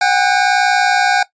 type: tone pair together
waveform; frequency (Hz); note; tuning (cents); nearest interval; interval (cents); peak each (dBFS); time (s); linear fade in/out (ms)
25% pulse; 740 / 800.9; F#5 / G5; 0 / +37; minor second; 137; -10; 0.01-1.23; 5
effects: noise-tail reverb RT60 0.1 s tail -17 dB re dry + resampled to 16000 Hz